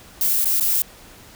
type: noise with dropouts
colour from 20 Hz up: violet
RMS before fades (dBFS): -19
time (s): 0.21-0.82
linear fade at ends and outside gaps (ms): 1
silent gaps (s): 0.446-0.456 / 0.599-0.608
effects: pink hiss -45 dBFS RMS until 1.35 s